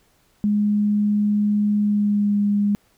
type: tone with pitch glide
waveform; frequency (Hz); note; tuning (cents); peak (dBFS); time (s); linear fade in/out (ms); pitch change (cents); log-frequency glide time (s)
sine; 207.7 to 204.4; G#3 to G#3; 0 to -27; -16; 0.44-2.75; 0; -27; 1.8-2.4
effects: pink hiss -61 dBFS RMS until 2.97 s